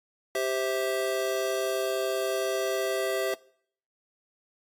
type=chord; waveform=square; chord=C major; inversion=second; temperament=just; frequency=392.4 / 523.3 / 654.1 Hz; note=G4 / C5 / E5; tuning=+2 / 0 / -14 cents; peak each=-31 / -33 / -31 dBFS; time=0.35-3.34 s; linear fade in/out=2 ms; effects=noise-tail reverb RT60 0.6 s tail -22 dB re dry + AAC 64 kbps